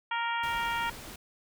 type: harmonic tone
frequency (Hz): 466.2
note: A#4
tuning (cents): 0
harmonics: 2 / 3 / 4 / 5 / 6 / 7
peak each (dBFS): -31 / -35 / -37 / -39 / -41 / -42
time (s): 0.11-0.9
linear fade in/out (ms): 5
type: noise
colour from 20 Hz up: pink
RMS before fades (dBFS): -44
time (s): 0.43-1.16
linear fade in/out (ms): 5
effects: none